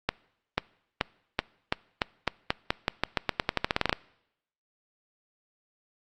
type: accelerating click train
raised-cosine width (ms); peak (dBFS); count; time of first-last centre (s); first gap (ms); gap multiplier
0.3; -7; 23; 0.09-3.928; 490; 0.88
effects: noise-tail reverb RT60 0.8 s tail -23 dB re dry + Opus 48 kbps